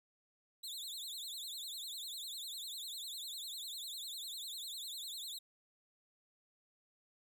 sawtooth tone with vibrato, 3800 Hz, A#7, 33 cents sharp, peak -40 dBFS, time 0.63-5.39 s, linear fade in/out 10 ms, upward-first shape triangle, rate 10 Hz, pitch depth 230 cents each way, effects none

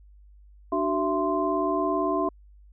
sine tone cluster, 298 / 375.8 / 668 / 1042 Hz, D4 / F#4 / E5 / C6, +25 / +27 / +23 / -7 cents, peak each -28 dBFS, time 0.72-2.29 s, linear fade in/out 5 ms, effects added 50 Hz sine -49 dBFS peak until 2.72 s

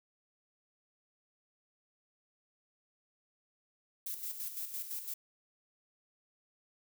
violet noise with tremolo, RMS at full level -39 dBFS, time 4.06-5.14 s, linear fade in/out 5 ms, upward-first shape square, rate 5.9 Hz, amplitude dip 55%, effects none

